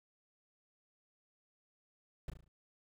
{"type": "noise with echo", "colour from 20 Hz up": "brown", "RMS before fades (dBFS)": -40, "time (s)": [2.28, 2.3], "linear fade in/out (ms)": 2, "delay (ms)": 36, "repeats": 5, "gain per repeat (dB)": -6, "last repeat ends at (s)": 2.48, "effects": []}